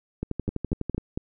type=two click trains; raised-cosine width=3 ms; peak=-15 / -15 dBFS; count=4 / 10; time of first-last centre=0.49-1.175 / 0.23-0.98 s; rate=4.38 / 12 Hz; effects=none